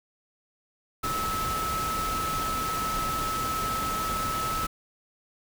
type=tone in noise; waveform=sine; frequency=1300 Hz; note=E6; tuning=24 cents flat; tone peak=-28 dBFS; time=1.03-4.67 s; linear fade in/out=10 ms; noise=pink; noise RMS=-33 dBFS; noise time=1.03-4.67 s; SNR=+2 dB; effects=none